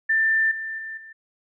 sine tone with level steps, 1782 Hz, A6, 22 cents sharp, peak -17 / -28 / -31 / -40 dBFS, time 0.09-1.13 s, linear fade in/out 10 ms, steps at 0.51 / 0.78 / 0.97 s, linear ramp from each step 5 ms, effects none

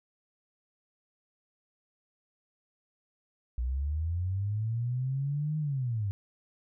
sine linear two-way sweep, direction up then down, 58.6 to 155.56 to 95.7 Hz, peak -28 dBFS, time 3.58-6.11 s, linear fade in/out 0 ms, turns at 5.58 s, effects none

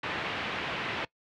white low-pass noise, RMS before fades -34 dBFS, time 0.03-1.05 s, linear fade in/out 5 ms, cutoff 2900 Hz, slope 24 dB/octave, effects noise-tail reverb RT60 0.1 s tail -22 dB re dry + high-pass 80 Hz 12 dB/octave

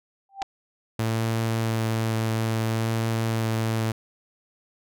sine tone with exponential growth, 785 Hz, G5, 2 cents sharp, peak -24 dBFS, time 0.29-0.43 s, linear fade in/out 2 ms, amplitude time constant 29 ms
clicks, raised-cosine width 0.2 ms, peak -16 dBFS, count 2, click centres 0.419 / 0.422 s
sawtooth tone with vibrato, 112.5 Hz, A2, 39 cents sharp, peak -19 dBFS, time 0.99-3.92 s, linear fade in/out 5 ms, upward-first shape triangle, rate 0.6 Hz, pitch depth 14 cents each way
effects none

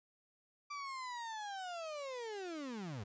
35% pulse linear sweep, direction down, 1174.7 to 92.5 Hz, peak -40 dBFS, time 0.7-3.04 s, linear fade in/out 10 ms, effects resampled to 16000 Hz

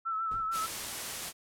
sine tone with vibrato, 1318 Hz, E6, 1 cent flat, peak -30 dBFS, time 0.05-0.67 s, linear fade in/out 20 ms, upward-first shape sine, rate 6.8 Hz, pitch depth 38 cents each way
brown noise with exponential decay, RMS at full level -38 dBFS, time 0.31-0.6 s, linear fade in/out 5 ms, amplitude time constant 63 ms
white noise, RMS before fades -37 dBFS, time 0.51-1.33 s, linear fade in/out 50 ms
effects low-pass 12000 Hz 12 dB/octave

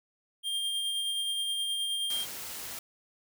square tone with tremolo, 3200 Hz, G7, 35 cents sharp, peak -29 dBFS, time 0.43-2.26 s, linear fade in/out 50 ms, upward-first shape sine, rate 9.5 Hz, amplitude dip 25%
white noise, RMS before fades -40 dBFS, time 2.1-2.79 s, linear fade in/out 2 ms
effects none

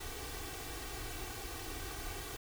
pink noise with comb filter, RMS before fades -43 dBFS, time 0-2.37 s, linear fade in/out 10 ms, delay 2.6 ms, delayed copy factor +0.85, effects none

